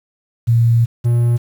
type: tone pair in turn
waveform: sine / triangle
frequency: 116.54 / 119.2 Hz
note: A#2 / A#2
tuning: 0 / +39 cents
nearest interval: unison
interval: 39 cents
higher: second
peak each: -9 dBFS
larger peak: neither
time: 0.47-0.86 / 1.04-1.38 s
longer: first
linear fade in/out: 20 ms
effects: 7-bit